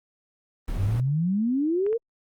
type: noise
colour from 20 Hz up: brown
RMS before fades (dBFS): -30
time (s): 0.68-1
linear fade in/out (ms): 0
type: exponential sweep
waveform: sine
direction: up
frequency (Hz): 91.2 to 476.8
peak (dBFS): -21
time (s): 0.78-1.98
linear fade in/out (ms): 20
type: clicks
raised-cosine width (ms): 0.5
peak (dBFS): -28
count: 2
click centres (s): 1.865 / 1.929
effects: Opus 24 kbps